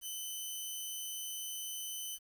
10% pulse tone, 3032 Hz, F#7, 42 cents sharp, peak -31 dBFS, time 0.01-2.19 s, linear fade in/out 50 ms, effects 10-bit

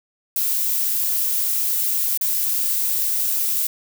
violet noise with dropouts, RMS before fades -21 dBFS, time 0.36-3.67 s, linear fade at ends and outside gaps 2 ms, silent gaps 2.175-2.211 s, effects none

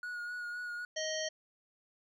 triangle tone with vibrato, 1449 Hz, F#6, 37 cents flat, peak -36 dBFS, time 0.03-0.85 s, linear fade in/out 2 ms, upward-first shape sine, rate 3.9 Hz, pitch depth 22 cents each way
harmonic tone, 627 Hz, D#5, 13 cents sharp, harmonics 1 / 3 / 5 / 7 / 9 / 10, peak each -37 / -41 / -42 / -44 / -42 / -46 dBFS, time 0.96-1.29 s, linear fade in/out 10 ms
effects none

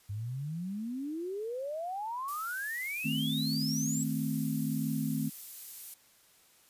sine exponential sweep, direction up, 98 to 7902 Hz, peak -34 dBFS, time 0.09-4.04 s, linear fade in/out 10 ms
violet noise, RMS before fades -42 dBFS, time 2.28-5.94 s, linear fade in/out 2 ms
sine chord, A diminished, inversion second, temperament equal, 155.56 / 220 / 261.6 Hz, Eb3 / A3 / C4, 0 / 0 / 0 cents, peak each -34 / -34 / -34 dBFS, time 3.04-5.3 s, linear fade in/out 20 ms
effects white hiss -63 dBFS RMS until 6.69 s + resampled to 32000 Hz

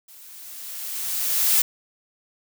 blue noise with level ramp, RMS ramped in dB -47 to -17 dBFS, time 0.08-1.62 s, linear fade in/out 5 ms, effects none

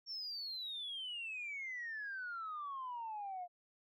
sine exponential sweep, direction down, 5530 to 698.5 Hz, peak -40 dBFS, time 0.06-3.48 s, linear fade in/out 50 ms, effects tanh soft clip ceiling -37 dBFS

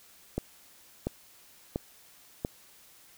click train, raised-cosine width 2 ms, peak -16 dBFS, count 4, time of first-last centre 0.38-2.449 s, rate 1.45 Hz, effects white hiss -57 dBFS RMS until 3.17 s

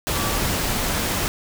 sine tone in noise, 1153 Hz, D6, 32 cents flat, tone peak -31 dBFS, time 0.14-0.38 s, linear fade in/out 0 ms, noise pink, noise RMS -23 dBFS, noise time 0.07-1.28 s, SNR -11 dB, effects none

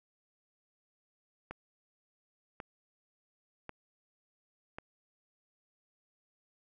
click train, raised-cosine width 0.5 ms, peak -26 dBFS, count 4, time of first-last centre 1.51-4.785 s, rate 0.916 Hz, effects none

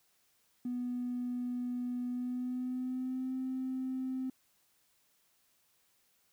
triangle tone with pitch glide, 246.3 to 259.7 Hz, B3 to C4, -5 to -13 cents, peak -30 dBFS, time 0.65-4.3 s, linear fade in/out 5 ms, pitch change +92 cents, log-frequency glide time 2.07-3.35 s, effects tanh soft clip ceiling -31 dBFS + white hiss -72 dBFS RMS until 6.32 s

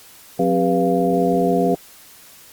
sine tone cluster, 180.8 / 266.9 / 400 / 489.6 / 691 Hz, F#3 / C4 / G4 / B4 / F5, -40 / +35 / +35 / -15 / -19 cents, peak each -21 dBFS, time 0.39-1.75 s, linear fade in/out 5 ms, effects white hiss -45 dBFS RMS until 2.52 s + Opus 48 kbps

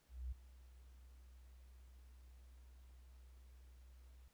sine tone with ADSR envelope, 62.5 Hz, B1, 21 cents sharp, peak -40 dBFS, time 0.08-4.28 s, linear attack 240 ms, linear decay 8 ms, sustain -18 dB, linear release 3 ms, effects pink hiss -75 dBFS RMS until 4.33 s

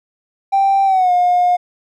triangle tone with pitch glide, 784 to 714.8 Hz, G5 to F5, 0 to +40 cents, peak -7 dBFS, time 0.52-1.57 s, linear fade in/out 20 ms, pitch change -160 cents, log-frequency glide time 0.85-1.12 s, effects tanh soft clip ceiling -7 dBFS

